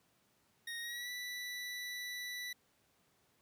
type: tone with pitch glide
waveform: 25% pulse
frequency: 1864 to 1969.1 Hz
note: A#6 to B6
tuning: -1 to -6 cents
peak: -37 dBFS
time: 0.67-2.53 s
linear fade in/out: 5 ms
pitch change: +95 cents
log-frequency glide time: 0.8-1.1 s
effects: pink hiss -73 dBFS RMS until 3.41 s + high-pass 100 Hz 12 dB/octave